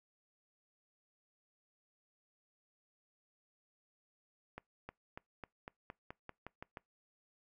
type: accelerating click train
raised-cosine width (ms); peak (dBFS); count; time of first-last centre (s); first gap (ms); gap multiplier
0.5; -30; 11; 4.58-6.772; 310; 0.92
effects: noise-tail reverb RT60 0.2 s tail -25 dB re dry